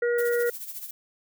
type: harmonic tone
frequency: 477.5 Hz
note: A#4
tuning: 42 cents sharp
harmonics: 1 / 3 / 4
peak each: -22 / -32 / -34 dBFS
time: 0.02-0.5 s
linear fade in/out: 5 ms
type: noise with tremolo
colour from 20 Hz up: violet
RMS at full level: -35 dBFS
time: 0.18-0.91 s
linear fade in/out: 5 ms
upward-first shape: sine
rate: 14 Hz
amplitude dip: 65%
effects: none